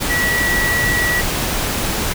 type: tone in noise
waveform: sine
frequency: 1938 Hz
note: B6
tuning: 33 cents flat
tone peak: -16 dBFS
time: 0.09-1.22 s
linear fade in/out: 20 ms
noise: pink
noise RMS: -20 dBFS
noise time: 0-2.14 s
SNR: +1 dB
effects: none